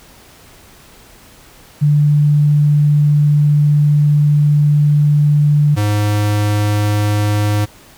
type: tone pair in turn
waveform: sine / square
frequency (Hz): 147.5 / 104.3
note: D3 / G#2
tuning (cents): +8 / +8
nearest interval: tritone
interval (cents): 600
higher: first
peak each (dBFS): -8 / -13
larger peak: first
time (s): 1.81-5.76 / 5.76-7.66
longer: first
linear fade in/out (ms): 20
effects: pink hiss -43 dBFS RMS until 7.97 s